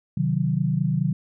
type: chord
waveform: sine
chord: C diminished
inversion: none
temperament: equal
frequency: 130.81 / 155.56 / 185 Hz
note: C3 / Eb3 / Gb3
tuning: 0 / 0 / 0 cents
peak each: -25 / -23 / -25 dBFS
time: 0.17-1.13 s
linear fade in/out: 5 ms
effects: none